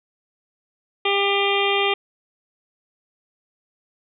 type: harmonic tone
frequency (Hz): 399.1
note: G4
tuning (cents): +31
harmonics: 1 / 2 / 3 / 5 / 6 / 7 / 8 / 9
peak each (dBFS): -22 / -25 / -27 / -29 / -25 / -28 / -26 / -31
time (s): 1.05-1.94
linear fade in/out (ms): 5
effects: none